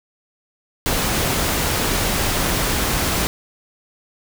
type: noise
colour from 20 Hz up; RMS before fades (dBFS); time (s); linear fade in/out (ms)
pink; -20; 0.86-3.27; 0
effects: none